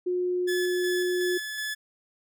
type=tone; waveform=sine; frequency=360.2 Hz; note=F#4; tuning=46 cents flat; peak=-24 dBFS; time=0.06-1.38 s; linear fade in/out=10 ms
type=tone with tremolo; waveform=sawtooth; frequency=1719 Hz; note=A6; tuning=41 cents flat; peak=-26 dBFS; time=0.47-1.75 s; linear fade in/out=20 ms; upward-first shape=square; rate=2.7 Hz; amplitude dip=30%
effects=none